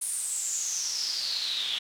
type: noise with band-pass filter sweep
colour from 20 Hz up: pink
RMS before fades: -31 dBFS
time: 0.01-1.79 s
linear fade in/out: 10 ms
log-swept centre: 9700 to 3300 Hz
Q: 9.1
effects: none